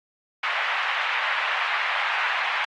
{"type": "band-pass noise", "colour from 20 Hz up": "white", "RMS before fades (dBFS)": -26, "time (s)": [0.43, 2.65], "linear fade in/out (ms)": 5, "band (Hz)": [840, 2500], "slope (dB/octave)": 24, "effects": ["AAC 32 kbps"]}